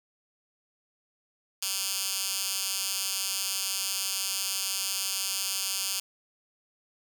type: tone with high-pass filter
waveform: 10% pulse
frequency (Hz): 194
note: G3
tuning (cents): -18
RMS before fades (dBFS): -31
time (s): 1.62-6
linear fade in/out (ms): 5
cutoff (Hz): 4600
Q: 0.85
effects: none